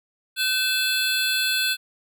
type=tone cluster; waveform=square; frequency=1524 / 2627 / 3440 / 4182 Hz; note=G6 / E7 / A7 / C8; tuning=-49 / -7 / -40 / -2 cents; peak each=-27 dBFS; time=0.36-1.77 s; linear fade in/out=50 ms; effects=none